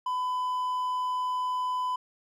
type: tone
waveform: triangle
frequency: 1004 Hz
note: B5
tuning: 28 cents sharp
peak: -25 dBFS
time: 0.06-1.96 s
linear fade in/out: 5 ms
effects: none